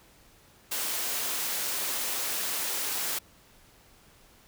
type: high-pass noise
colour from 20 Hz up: white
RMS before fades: -31 dBFS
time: 0.71-3.19 s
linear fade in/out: 10 ms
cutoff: 280 Hz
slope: 12 dB/octave
effects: pink hiss -58 dBFS RMS until 4.47 s